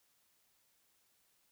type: silence
effects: white hiss -74 dBFS RMS until 1.51 s